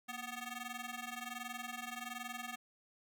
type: ring-modulated tone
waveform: 10% pulse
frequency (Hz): 494.7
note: B4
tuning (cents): +3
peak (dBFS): -31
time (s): 0.08-2.56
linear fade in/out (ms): 10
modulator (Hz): 258
effects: none